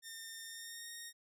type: tone with pitch glide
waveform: 10% pulse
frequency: 1817 to 1857.3 Hz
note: A#6 to A#6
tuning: -45 to -7 cents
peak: -37 dBFS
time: 0.02-1.13 s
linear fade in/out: 50 ms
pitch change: +38 cents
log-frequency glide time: 0.44-0.9 s
effects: none